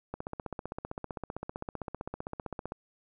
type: click train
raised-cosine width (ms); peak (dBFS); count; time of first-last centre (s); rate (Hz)
1; -22; 41; 0.14-2.721; 15.5
effects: none

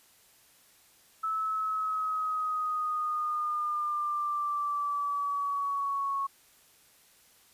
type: linear sweep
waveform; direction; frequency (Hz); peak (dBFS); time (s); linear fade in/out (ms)
sine; down; 1307 to 1101; -28; 1.23-6.27; 10
effects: white hiss -61 dBFS RMS until 7.53 s + resampled to 32000 Hz

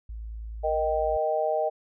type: tone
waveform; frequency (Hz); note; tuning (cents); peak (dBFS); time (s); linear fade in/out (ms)
sine; 55; A1; 0; -34; 0.09-1.17; 5
type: chord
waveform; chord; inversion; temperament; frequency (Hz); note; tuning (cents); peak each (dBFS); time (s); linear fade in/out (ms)
sine; Eb major; second; equal with one note detuned; 466.2 / 622.3 / 780.8; Bb4 / Eb5 / G5; 0 / 0 / -7; -30 / -25 / -29; 0.63-1.7; 20
effects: none

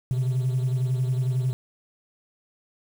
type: beating tone pair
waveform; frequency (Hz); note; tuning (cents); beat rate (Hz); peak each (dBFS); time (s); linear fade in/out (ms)
triangle; 126.6 / 137.6; B2 / C#3; +43 / -12; 11; -19 / -27; 0.11-1.53; 0
effects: tanh soft clip ceiling -17 dBFS + 8-bit

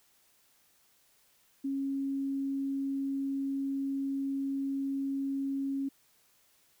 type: tone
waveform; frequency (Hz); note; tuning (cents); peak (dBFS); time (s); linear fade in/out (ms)
sine; 273.8; C#4; -21; -30; 1.64-5.89; 10
effects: white hiss -67 dBFS RMS until 6.8 s

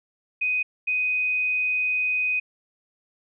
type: tone pair in turn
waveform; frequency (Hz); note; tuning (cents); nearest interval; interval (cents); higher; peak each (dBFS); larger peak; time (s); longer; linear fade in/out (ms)
sine; 2500 / 2500; D#7 / D#7; +8 / +8; unison; 0; neither; -21; neither; 0.41-0.63 / 0.87-2.4; second; 10
effects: none

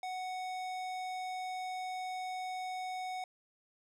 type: tone with tanh clipping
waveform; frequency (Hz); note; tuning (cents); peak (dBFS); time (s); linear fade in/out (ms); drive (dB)
sine; 741; F#5; +2; -39; 0.03-3.24; 2; 18
effects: none

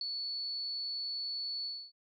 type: tone with ADSR envelope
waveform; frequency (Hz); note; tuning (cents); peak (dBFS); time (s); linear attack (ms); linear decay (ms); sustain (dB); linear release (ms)
sine; 4435; C#8; 0; -30; 0.01-1.92; 3; 4; -5; 270
effects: none

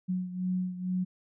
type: beating tone pair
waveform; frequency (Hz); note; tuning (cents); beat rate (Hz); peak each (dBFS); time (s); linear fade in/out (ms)
sine; 182.6 / 184.8; F#3 / F#3; -23 / -2; 2.2; -30 / -35; 0.08-1.05; 20
effects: none

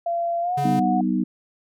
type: tone with pitch glide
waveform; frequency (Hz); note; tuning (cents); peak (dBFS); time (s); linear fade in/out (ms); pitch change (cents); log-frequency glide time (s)
sine; 684 to 733.1; F5 to F#5; -36 to -16; -21; 0.06-1.01; 5; +120; 0.41-0.55
type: tone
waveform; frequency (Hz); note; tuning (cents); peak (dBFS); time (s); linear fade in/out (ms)
square; 140.4; C#3; +22; -26; 0.57-0.8; 10
type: chord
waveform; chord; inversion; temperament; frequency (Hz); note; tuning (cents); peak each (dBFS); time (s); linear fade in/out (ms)
sine; G augmented; none; equal with one note detuned; 191.3 / 246.9 / 311.1; G3 / B3 / D#4; -42 / 0 / 0; -23 / -23 / -25; 0.64-1.24; 10
effects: none

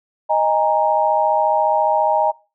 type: chord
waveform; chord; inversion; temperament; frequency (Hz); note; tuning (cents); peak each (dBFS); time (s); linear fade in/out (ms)
sine; D# suspended fourth; none; equal with one note detuned; 622.3 / 817.8 / 932.3; D#5 / G#5 / A#5; 0 / -27 / 0; -18; 0.29-2.32; 20
effects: noise-tail reverb RT60 0.3 s tail -22 dB re dry

